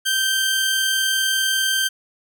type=tone pair together; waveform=sawtooth; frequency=1555 / 3150 Hz; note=G6 / G7; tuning=-14 / +8 cents; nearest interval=octave; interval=1222 cents; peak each=-17 / -18 dBFS; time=0.05-1.89 s; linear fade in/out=20 ms; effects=none